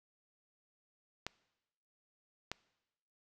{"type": "clicks", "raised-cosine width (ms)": 0.2, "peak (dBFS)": -20, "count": 2, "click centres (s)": [1.266, 2.516], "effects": ["noise-tail reverb RT60 1.0 s tail -22 dB re dry"]}